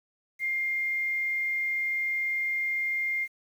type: tone with quantisation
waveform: sine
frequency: 2113 Hz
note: C7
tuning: 16 cents sharp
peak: -26 dBFS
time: 0.39-3.28 s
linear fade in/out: 50 ms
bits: 9
effects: none